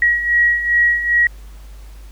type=beating tone pair; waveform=sine; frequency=1906 / 1908.5 Hz; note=A#6 / A#6; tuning=+38 / +40 cents; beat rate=2.5 Hz; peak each=-19 / -13 dBFS; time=0.02-1.27 s; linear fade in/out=2 ms; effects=added 50 Hz sine -34 dBFS peak until 2.11 s + pink hiss -49 dBFS RMS until 2.11 s